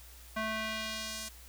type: tone with band-pass filter sweep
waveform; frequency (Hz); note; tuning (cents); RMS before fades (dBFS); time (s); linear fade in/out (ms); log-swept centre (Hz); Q
square; 219; A3; -8; -37; 0.36-1.29; 10; 1400 to 7700; 0.94
effects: added 60 Hz sine -52 dBFS peak until 1.48 s + white hiss -55 dBFS RMS until 1.48 s